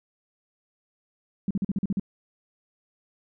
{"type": "tone bursts", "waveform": "sine", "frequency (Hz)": 196, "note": "G3", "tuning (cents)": 0, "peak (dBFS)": -22, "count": 8, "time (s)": [1.48, 1.997], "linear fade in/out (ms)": 2, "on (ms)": 27, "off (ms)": 43, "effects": []}